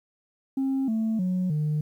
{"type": "tone with pitch steps", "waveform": "sine", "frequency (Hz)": [268.3, 221.7, 183.25, 151.45], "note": ["C4", "A3", "F#3", "D#3"], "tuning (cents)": [44, 13, -16, -46], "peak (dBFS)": -21, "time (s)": [0.57, 1.81], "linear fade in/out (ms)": 5, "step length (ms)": 310, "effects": ["tanh soft clip ceiling -21 dBFS", "10-bit"]}